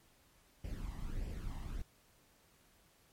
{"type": "noise with flanger", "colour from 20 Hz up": "brown", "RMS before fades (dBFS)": -41, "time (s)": [0.64, 1.82], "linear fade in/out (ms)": 5, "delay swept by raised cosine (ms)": [0.38, 1.04], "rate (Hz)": 1.6, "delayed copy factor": 0.65, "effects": ["pink hiss -68 dBFS RMS until 3.12 s", "MP3 64 kbps"]}